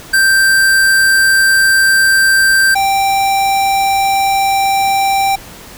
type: tone pair in turn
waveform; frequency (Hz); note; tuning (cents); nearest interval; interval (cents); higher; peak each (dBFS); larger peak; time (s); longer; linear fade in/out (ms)
square; 1568 / 784; G6 / G5; 0 / 0; octave; 1200; first; -8 / -11; first; 0.13-2.75 / 2.75-5.36; first; 10
effects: pink hiss -34 dBFS RMS until 5.77 s